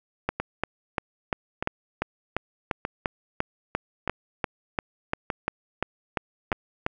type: two click trains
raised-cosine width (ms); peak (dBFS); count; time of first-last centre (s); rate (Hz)
0.5; -12 / -9; 6 / 20; 0.4-6.527 / 0.29-6.864; 0.816 / 2.89
effects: none